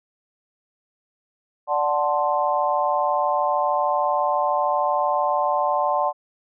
sine chord, D dominant seventh, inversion none, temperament equal, 587.3 / 740 / 880 / 1046.5 Hz, D5 / F#5 / A5 / C6, 0 / 0 / 0 / 0 cents, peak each -24 dBFS, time 1.67-6.13 s, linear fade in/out 50 ms, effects none

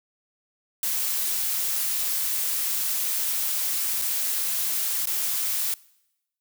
blue noise with dropouts, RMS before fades -26 dBFS, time 0.83-5.74 s, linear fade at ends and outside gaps 1 ms, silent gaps 4.016-4.02 / 5.056-5.071 s, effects noise-tail reverb RT60 0.9 s tail -23 dB re dry

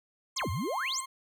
40% pulse tone with vibrato, 1058 Hz, C6, 19 cents sharp, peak -37 dBFS, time 0.36-1.06 s, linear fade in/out 10 ms, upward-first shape triangle, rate 18 Hz, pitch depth 34 cents each way
sine exponential two-way sweep, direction down then up, 9000 to 77.6 to 9000 Hz, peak -30 dBFS, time 0.36-1.01 s, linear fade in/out 10 ms, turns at 0.5 s
brown noise with exponential decay, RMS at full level -48 dBFS, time 0.42-0.5 s, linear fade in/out 0 ms, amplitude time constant 16 ms
effects none

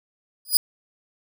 10% pulse tone with exponential growth, 4944 Hz, D#8, 12 cents flat, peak -3 dBFS, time 0.45-0.57 s, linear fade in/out 2 ms, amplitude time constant 24 ms, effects none

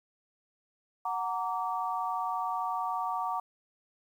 sine chord, Gb augmented, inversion none, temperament just, 740 / 925 / 1156.2 Hz, Gb5 / Bb5 / D6, 0 / -14 / -27 cents, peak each -34 dBFS, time 1.05-3.4 s, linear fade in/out 5 ms, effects 10-bit

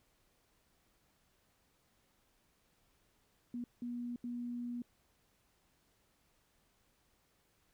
sine tone bursts at uneven times, 241.3 Hz, B3, 40 cents flat, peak -38 dBFS, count 3, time 3.54-3.64 / 3.82-4.16 / 4.24-4.82 s, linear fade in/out 2 ms, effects pink hiss -74 dBFS RMS until 7.73 s

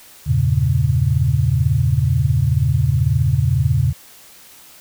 sine chord, E diminished seventh, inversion none, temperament equal, 82.41 / 98 / 116.54 / 138.59 Hz, E2 / G2 / Bb2 / Db3, 0 / 0 / 0 / 0 cents, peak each -20 / -22 / -18 / -17 dBFS, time 0.26-3.93 s, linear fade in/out 20 ms, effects white hiss -44 dBFS RMS until 4.8 s

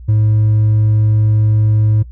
sine tone with hard clipping, 107.5 Hz, A2, 40 cents flat, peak -10 dBFS, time 0.08-2.03 s, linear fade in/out 10 ms, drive 2 dB, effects noise-tail reverb RT60 0.1 s tail -19 dB re dry + added 60 Hz sine -30 dBFS peak until 2.11 s

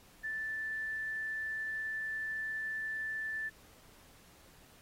sine tone, 1760 Hz, A6, in tune, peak -35 dBFS, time 0.23-3.5 s, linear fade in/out 20 ms, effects pink hiss -61 dBFS RMS until 4.81 s + AAC 48 kbps

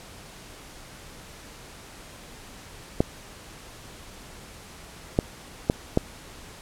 clicks, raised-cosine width 2 ms, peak -5 dBFS, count 4, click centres 3.005 / 5.189 / 5.699 / 5.974 s, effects pink hiss -45 dBFS RMS until 6.61 s + low-pass 11000 Hz 12 dB/octave

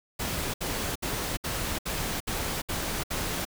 pink noise bursts, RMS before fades -31 dBFS, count 8, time 0.19-3.452 s, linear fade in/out 10 ms, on 350 ms, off 66 ms, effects none

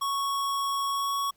square tone with pitch glide, 1108.7 to 1115.8 Hz, C#6 to C#6, 0 to +11 cents, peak -27 dBFS, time 0.01-1.31 s, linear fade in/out 10 ms, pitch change +11 cents, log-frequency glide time 0.89-1.14 s, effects pink hiss -67 dBFS RMS until 1.36 s

